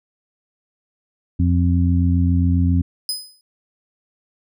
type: harmonic tone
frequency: 87.4 Hz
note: F2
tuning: 2 cents sharp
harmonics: 1 / 2 / 3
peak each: -15 / -21 / -21 dBFS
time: 1.39-2.82 s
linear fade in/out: 10 ms
type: tone with exponential decay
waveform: sawtooth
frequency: 5020 Hz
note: D#8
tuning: 15 cents sharp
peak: -16 dBFS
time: 3.09-3.41 s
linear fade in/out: 1 ms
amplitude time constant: 69 ms
effects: none